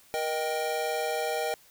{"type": "chord", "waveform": "square", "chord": "Eb major", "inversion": "second", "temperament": "equal with one note detuned", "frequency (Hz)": [474.6, 622.3, 784], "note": ["Bb4", "Eb5", "G5"], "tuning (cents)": [31, 0, 0], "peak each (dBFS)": -33, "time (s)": [0.14, 1.54], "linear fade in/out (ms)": 0, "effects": ["white hiss -58 dBFS RMS until 1.7 s"]}